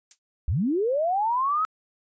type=noise with exponential decay; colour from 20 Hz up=violet; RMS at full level=-34 dBFS; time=0.11-0.19 s; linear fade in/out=1 ms; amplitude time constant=16 ms
type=linear sweep; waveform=sine; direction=up; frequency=55 to 1300 Hz; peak=-21 dBFS; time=0.48-1.65 s; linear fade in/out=0 ms
effects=resampled to 16000 Hz